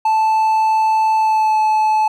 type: tone with pitch glide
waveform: triangle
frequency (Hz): 877 to 864.9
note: A5 to A5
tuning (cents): -6 to -30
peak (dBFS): -10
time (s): 0.05-2.08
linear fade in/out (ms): 5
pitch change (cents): -24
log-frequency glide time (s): 1.18-1.59
effects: none